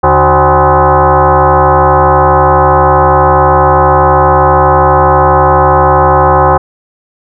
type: tone with frequency modulation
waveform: sine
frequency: 146.83 Hz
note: D3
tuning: in tune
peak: -3 dBFS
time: 0.03-6.58 s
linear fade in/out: 10 ms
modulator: 226 Hz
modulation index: 4.8
effects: none